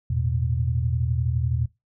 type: chord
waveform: sine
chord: E suspended fourth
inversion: none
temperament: equal with one note detuned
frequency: 82.41 / 110 / 121.84 Hz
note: E2 / A2 / B2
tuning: 0 / 0 / -23 cents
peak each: -25 / -30 / -24 dBFS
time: 0.1-1.66 s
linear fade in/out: 5 ms
effects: noise-tail reverb RT60 0.2 s tail -19 dB re dry